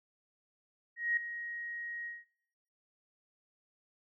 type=tone with ADSR envelope; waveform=sine; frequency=1885 Hz; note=A#6; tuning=19 cents sharp; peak=-26 dBFS; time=0.96-2.25 s; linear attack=210 ms; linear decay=3 ms; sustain=-12 dB; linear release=190 ms; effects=noise-tail reverb RT60 0.9 s tail -25 dB re dry